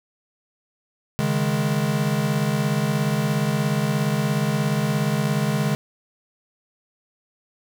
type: chord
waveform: square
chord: C# suspended second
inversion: none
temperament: equal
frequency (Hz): 138.59 / 155.56 / 207.7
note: C#3 / D#3 / G#3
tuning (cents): 0 / 0 / 0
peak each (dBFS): -25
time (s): 1.19-5.75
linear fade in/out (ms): 0
effects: none